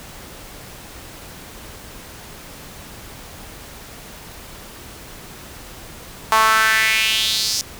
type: tone with high-pass filter sweep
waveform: sawtooth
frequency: 220 Hz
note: A3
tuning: in tune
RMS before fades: -17 dBFS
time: 6.32-7.61 s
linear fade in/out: 0 ms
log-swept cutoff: 980 to 5600 Hz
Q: 3.6
effects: pink hiss -38 dBFS RMS until 7.79 s